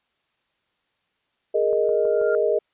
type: chord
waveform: sine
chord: Ab suspended second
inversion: none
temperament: equal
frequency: 415.3 / 466.2 / 622.3 Hz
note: Ab4 / Bb4 / Eb5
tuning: 0 / 0 / 0 cents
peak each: -22 dBFS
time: 1.54-2.59 s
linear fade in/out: 10 ms
type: click train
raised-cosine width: 1 ms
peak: -29 dBFS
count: 4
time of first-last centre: 1.73-2.215 s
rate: 6.19 Hz
type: tone with exponential growth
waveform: sine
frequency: 1400 Hz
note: F6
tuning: 4 cents sharp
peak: -26 dBFS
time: 1.84-2.35 s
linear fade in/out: 1 ms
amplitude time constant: 110 ms
effects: white hiss -71 dBFS RMS until 2.73 s + resampled to 8000 Hz